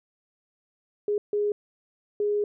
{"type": "tone bursts at uneven times", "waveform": "sine", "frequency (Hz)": 414.1, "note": "G#4", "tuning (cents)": -5, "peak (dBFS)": -22, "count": 3, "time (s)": [[1.08, 1.18], [1.33, 1.52], [2.2, 2.44]], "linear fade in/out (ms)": 2, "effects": []}